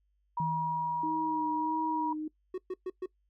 sine tone, 958 Hz, A#5, 47 cents sharp, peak -29 dBFS, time 0.37-2.13 s, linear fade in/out 5 ms
sine tone with exponential decay, 160 Hz, D#3, 49 cents sharp, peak -31 dBFS, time 0.4-1.92 s, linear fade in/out 2 ms, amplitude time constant 330 ms
sine tone with vibrato, 311.1 Hz, D#4, in tune, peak -33 dBFS, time 1.03-2.28 s, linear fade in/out 5 ms, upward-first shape sine, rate 1.6 Hz, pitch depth 26 cents each way
triangle tone bursts, 370 Hz, F#4, in tune, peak -30 dBFS, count 4, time 2.54-3.06 s, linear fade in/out 5 ms, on 40 ms, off 120 ms
effects noise-tail reverb RT60 0.1 s tail -21 dB re dry + added 50 Hz sine -70 dBFS peak until 3.29 s

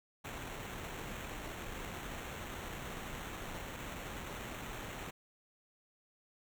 pink noise with sample-and-hold, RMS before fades -44 dBFS, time 0.24-5.11 s, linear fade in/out 10 ms, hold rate 4900 Hz, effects none

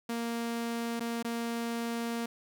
sawtooth tone with dropouts, 233 Hz, A#3, 1 cent flat, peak -28 dBFS, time 0.09-2.26 s, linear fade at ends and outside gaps 5 ms, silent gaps 0.997-1.005 / 1.227-1.246 s, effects none

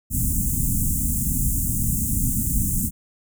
pink band-stop noise, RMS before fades -22 dBFS, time 0.1-2.91 s, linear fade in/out 50 ms, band 260 to 7200 Hz, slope 48 dB/octave, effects none

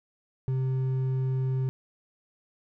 triangle tone with hard clipping, 130.81 Hz, C3, in tune, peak -26 dBFS, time 0.48-1.69 s, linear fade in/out 0 ms, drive 8 dB, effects none

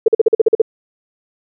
sine tone bursts, 446.2 Hz, A4, 24 cents sharp, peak -5 dBFS, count 9, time 0.06-0.618 s, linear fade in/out 5 ms, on 22 ms, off 45 ms, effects none

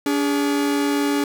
45% pulse tone pair together, 286.4 / 410.4 Hz, D4 / G#4, -43 / -21 cents, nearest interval tritone, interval 622 cents, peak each -19 / -25 dBFS, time 0.06-1.24 s, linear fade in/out 2 ms, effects none

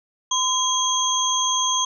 sine tone cluster, 1023 / 3291 / 6320 Hz, C6 / G#7 / G8, -39 / -16 / +13 cents, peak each -23 / -23 / -23 dBFS, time 0.31-1.85 s, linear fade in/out 5 ms, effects none

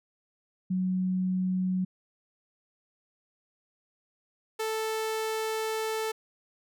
sine / sawtooth tone pair in turn, 185 / 440 Hz, F#3 / A4, 0 / 0 cents, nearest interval octave + minor third, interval 1500 cents, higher second, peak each -25 dBFS, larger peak neither, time 0.7-1.85 / 4.59-6.12 s, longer second, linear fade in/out 10 ms, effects none

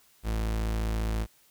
40% pulse tone, 54.8 Hz, A1, 6 cents flat, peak -26 dBFS, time 0.23-1.27 s, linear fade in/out 50 ms, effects white hiss -62 dBFS RMS until 1.5 s

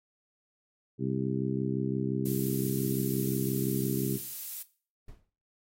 harmonic tone, 65.8 Hz, C2, 10 cents sharp, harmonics 2 / 3 / 4 / 5 / 6, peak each -32 / -34 / -35 / -36 / -37 dBFS, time 0.98-4.19 s, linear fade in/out 50 ms
violet noise, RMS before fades -37 dBFS, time 2.25-4.63 s, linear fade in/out 10 ms
brown noise with exponential decay, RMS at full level -42 dBFS, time 5.08-5.3 s, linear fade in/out 5 ms, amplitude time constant 47 ms
effects noise-tail reverb RT60 0.4 s tail -17 dB re dry + AAC 48 kbps

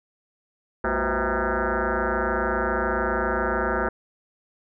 sine tone with frequency modulation, 493.9 Hz, B4, in tune, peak -21 dBFS, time 0.84-3.89 s, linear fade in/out 5 ms, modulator 145 Hz, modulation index 7.8, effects none

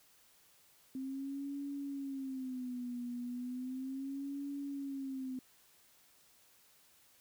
sine tone with vibrato, 261.6 Hz, C4, in tune, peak -38 dBFS, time 0.95-5.39 s, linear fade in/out 2 ms, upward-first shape sine, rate 0.35 Hz, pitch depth 130 cents each way, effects white hiss -66 dBFS RMS until 7.2 s

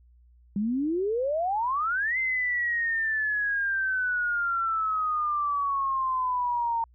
sine exponential two-way sweep, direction up then down, 195.2 to 2084 to 913 Hz, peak -24 dBFS, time 0.56-6.84 s, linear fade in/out 2 ms, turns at 2.18 s, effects added 60 Hz sine -54 dBFS peak until 6.94 s

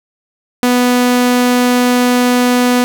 sawtooth tone, 246.9 Hz, B3, in tune, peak -5 dBFS, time 0.63-2.84 s, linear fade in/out 0 ms, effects none

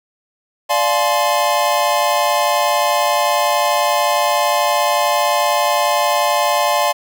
square chord, D half-diminished seventh, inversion none, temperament equal with one note detuned, 587.3 / 698.5 / 852 / 1046.5 Hz, D5 / F5 / Ab5 / C6, 0 / 0 / +44 / 0 cents, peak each -20 dBFS, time 0.69-6.93 s, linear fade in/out 20 ms, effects none

